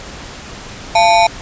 square ring-modulated tone, 784 Hz, G5, in tune, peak -5 dBFS, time 0.95-1.27 s, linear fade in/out 5 ms, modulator 98.7 Hz, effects pink hiss -31 dBFS RMS until 1.41 s + resampled to 16000 Hz

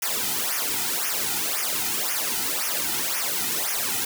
white noise with flanger, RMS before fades -26 dBFS, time 0.02-4.05 s, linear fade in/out 5 ms, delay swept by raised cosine 0.24 to 1.84 ms, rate 1.9 Hz, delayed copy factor -1, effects none

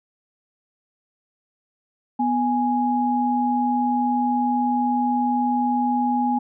sine tone pair together, 246.9 / 830.6 Hz, B3 / G#5, 0 / 0 cents, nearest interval octave + major sixth, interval 2100 cents, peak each -21 dBFS, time 2.19-6.39 s, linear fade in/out 10 ms, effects none

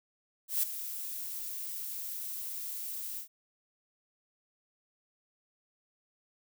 violet noise with ADSR envelope, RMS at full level -27 dBFS, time 0.48-3.28 s, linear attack 150 ms, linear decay 7 ms, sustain -12 dB, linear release 100 ms, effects none

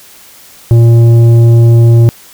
sine tone with tanh clipping, 116.54 Hz, A#2, in tune, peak -3 dBFS, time 0.71-2.09 s, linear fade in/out 0 ms, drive 9 dB, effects white hiss -37 dBFS RMS until 2.33 s

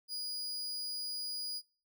40% pulse tone, 4900 Hz, D#8, 27 cents flat, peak -36 dBFS, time 0.08-1.62 s, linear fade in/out 50 ms, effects noise-tail reverb RT60 0.4 s tail -24 dB re dry

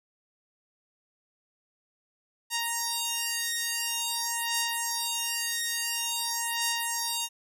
5% pulse beating tone pair, 932.3 / 932.78 Hz, A#5 / A#5, 0 / +1 cents, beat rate 0.48 Hz, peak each -19 dBFS, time 2.5-7.29 s, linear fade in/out 50 ms, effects none

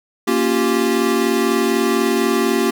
square chord, G half-diminished seventh, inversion first, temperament equal with one note detuned, 233.1 / 277.2 / 349.2 / 389.3 Hz, Bb3 / Db4 / F4 / G4, 0 / 0 / 0 / -12 cents, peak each -21 / -23 / -21 / -20 dBFS, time 0.27-2.71 s, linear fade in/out 10 ms, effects none

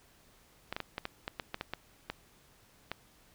clicks, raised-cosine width 0.3 ms, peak -19 dBFS, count 12, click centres 0.726 / 0.765 / 0.803 / 0.981 / 1.054 / 1.279 / 1.398 / 1.544 / 1.611 / 1.736 / 2.1 / 2.916 s, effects pink hiss -63 dBFS RMS until 3.34 s

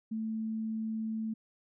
sine tone, 220.8 Hz, A3, 6 cents sharp, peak -32 dBFS, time 0.11-1.34 s, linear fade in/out 10 ms, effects none

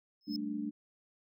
triangle tone with exponential growth, 5180 Hz, E8, 31 cents flat, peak -34 dBFS, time 0.21-0.36 s, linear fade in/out 1 ms, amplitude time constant 32 ms
sine chord, G suspended second, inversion none, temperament just, 196 / 220.5 / 294 Hz, G3 / A3 / D4, 0 / +4 / +2 cents, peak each -43 / -38 / -37 dBFS, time 0.27-0.71 s, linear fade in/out 20 ms
effects none

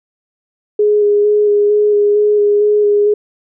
sine tone with vibrato, 415.3 Hz, G#4, in tune, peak -8 dBFS, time 0.79-3.14 s, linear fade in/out 5 ms, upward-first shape square, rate 2.2 Hz, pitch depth 13 cents each way, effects none

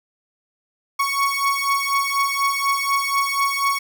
30% pulse beating tone pair, 1108.7 / 1112.8 Hz, C#6 / C#6, 0 / +6 cents, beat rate 4.1 Hz, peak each -19 dBFS, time 0.99-3.79 s, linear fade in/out 10 ms, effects none

